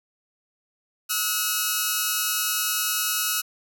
5% pulse tone pair together, 1290 / 1450 Hz, E6 / F#6, -38 / -35 cents, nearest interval major second, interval 203 cents, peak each -14 dBFS, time 1.09-3.42 s, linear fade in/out 20 ms, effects none

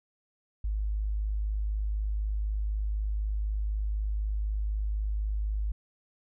sine tone, 52 Hz, G#1, 3 cents sharp, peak -27 dBFS, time 0.64-5.72 s, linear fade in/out 5 ms, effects none

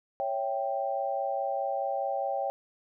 sine chord, C# diminished, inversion none, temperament equal, 554.4 / 659.3 / 784 Hz, C#5 / E5 / G5, 0 / 0 / 0 cents, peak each -32 / -35 / -31 dBFS, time 0.2-2.5 s, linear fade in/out 0 ms, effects none

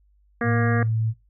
harmonic tone, 235.7 Hz, A#3, 19 cents sharp, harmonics 1 / 2 / 3 / 5 / 6 / 7 / 8 / 9, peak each -25 / -27 / -32 / -32 / -36 / -29 / -34 / -42 dBFS, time 0.41-0.83 s, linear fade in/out 2 ms
sine tone, 111.4 Hz, A2, 22 cents sharp, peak -20 dBFS, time 0.43-1.14 s, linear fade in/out 50 ms
effects noise-tail reverb RT60 0.2 s tail -20 dB re dry + added 50 Hz sine -57 dBFS peak until 1.29 s

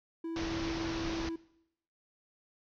triangle tone, 329.6 Hz, E4, in tune, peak -33 dBFS, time 0.24-1.36 s, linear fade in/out 5 ms
pink low-pass noise, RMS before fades -39 dBFS, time 0.36-1.29 s, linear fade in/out 2 ms, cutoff 6100 Hz, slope 96 dB/octave
effects noise-tail reverb RT60 0.8 s tail -21 dB re dry

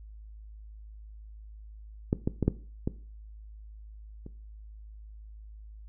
clicks, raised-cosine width 3 ms, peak -11 / -13 / -13 / -9 / -15 / -29 dBFS, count 6, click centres 2.129 / 2.275 / 2.427 / 2.48 / 2.875 / 4.264 s, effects noise-tail reverb RT60 0.4 s tail -17 dB re dry + added 53 Hz sine -44 dBFS peak until 5.88 s

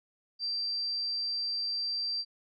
sine tone, 4699 Hz, D8, in tune, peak -30 dBFS, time 0.39-2.25 s, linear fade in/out 50 ms, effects none

